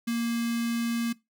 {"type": "tone with notch filter", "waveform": "square", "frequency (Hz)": 233.1, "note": "A#3", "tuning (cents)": 0, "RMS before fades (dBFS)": -28, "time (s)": [0.07, 1.13], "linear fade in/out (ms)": 10, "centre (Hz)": 730, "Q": 0.72, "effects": ["noise-tail reverb RT60 0.2 s tail -20 dB re dry"]}